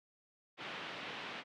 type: band-pass noise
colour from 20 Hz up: white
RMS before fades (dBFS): -45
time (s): 0.57-1.44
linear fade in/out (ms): 50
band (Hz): 130 to 3200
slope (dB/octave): 24
effects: none